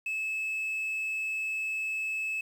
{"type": "tone", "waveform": "sine", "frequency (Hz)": 2600, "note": "E7", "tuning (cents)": -24, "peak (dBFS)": -27, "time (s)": [0.06, 2.41], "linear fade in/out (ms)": 5, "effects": ["tanh soft clip ceiling -29 dBFS", "9-bit"]}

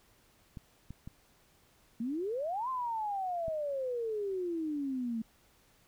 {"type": "clicks", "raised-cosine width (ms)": 5, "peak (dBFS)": -31, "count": 4, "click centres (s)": [0.572, 0.906, 1.075, 3.482]}
{"type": "exponential two-way sweep", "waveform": "sine", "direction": "up then down", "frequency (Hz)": [220, 1058, 220], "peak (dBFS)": -32, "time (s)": [2, 5.22], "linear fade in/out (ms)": 5, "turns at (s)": 2.69}
{"effects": ["pink hiss -66 dBFS RMS until 5.87 s"]}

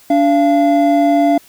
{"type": "tone pair together", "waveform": "triangle", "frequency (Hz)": [289.6, 684.8], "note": ["D4", "F5"], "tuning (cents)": [-24, -34], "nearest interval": "octave + minor third", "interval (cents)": 1490, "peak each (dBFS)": -10, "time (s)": [0.1, 1.38], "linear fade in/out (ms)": 5, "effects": ["white hiss -46 dBFS RMS until 1.48 s"]}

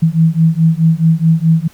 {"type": "beating tone pair", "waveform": "sine", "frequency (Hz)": [160.3, 165], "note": ["E3", "E3"], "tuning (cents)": [-48, 2], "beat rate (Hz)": 4.7, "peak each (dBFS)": -11, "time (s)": [0.02, 1.68], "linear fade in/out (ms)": 10, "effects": ["pink hiss -46 dBFS RMS until 1.73 s"]}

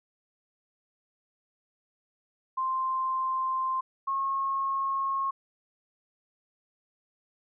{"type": "tone pair in turn", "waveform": "sine", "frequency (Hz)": [1046.5, 1086.1], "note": ["C6", "C#6"], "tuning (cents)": [0, -36], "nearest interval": "minor second", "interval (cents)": 64, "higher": "second", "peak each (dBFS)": -26, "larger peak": "neither", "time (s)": [[2.57, 3.81], [4.07, 5.31]], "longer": "neither", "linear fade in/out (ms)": 10, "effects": []}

